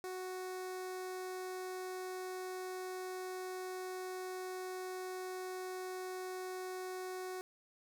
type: tone with notch filter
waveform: sawtooth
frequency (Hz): 370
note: F#4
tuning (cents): 0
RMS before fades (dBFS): -43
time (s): 0.04-7.41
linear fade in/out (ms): 0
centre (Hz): 3000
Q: 1.8
effects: none